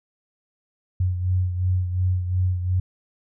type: beating tone pair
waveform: sine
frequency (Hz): 91 / 93.8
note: F#2 / F#2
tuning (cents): -28 / +24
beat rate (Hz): 2.8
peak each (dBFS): -20 / -28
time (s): 1-2.8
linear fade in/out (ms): 5
effects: none